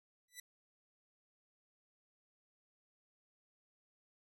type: tone with exponential growth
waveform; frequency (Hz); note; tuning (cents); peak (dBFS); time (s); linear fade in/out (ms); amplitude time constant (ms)
10% pulse; 1975.5; B6; 0; -35; 0.28-0.4; 5; 24
effects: none